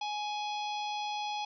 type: harmonic tone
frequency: 836 Hz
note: G#5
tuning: 11 cents sharp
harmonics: 1 / 3 / 4 / 5 / 6 / 7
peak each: -34 / -43 / -42 / -48 / -48 / -53 dBFS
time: 0.01-1.45 s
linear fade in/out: 5 ms
effects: none